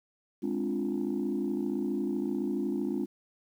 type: chord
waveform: sine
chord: D half-diminished seventh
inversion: second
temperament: equal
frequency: 207.7 / 261.6 / 293.7 / 349.2 Hz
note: Ab3 / C4 / D4 / F4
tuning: 0 / 0 / 0 / 0 cents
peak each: -33 dBFS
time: 0.42-3.06 s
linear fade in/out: 20 ms
effects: tanh soft clip ceiling -22 dBFS + 10-bit